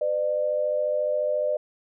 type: tone pair together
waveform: sine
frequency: 505.7 / 600 Hz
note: B4 / D5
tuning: +41 / +37 cents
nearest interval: minor third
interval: 296 cents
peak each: -28 / -23 dBFS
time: 0.01-1.57 s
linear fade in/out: 5 ms
effects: none